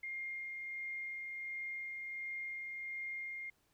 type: tone with tremolo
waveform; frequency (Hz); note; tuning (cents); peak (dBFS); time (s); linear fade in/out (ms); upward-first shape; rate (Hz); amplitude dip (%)
sine; 2121; C7; +23; -39; 0.03-3.5; 5; sine; 1.4; 25
effects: pink hiss -75 dBFS RMS until 3.73 s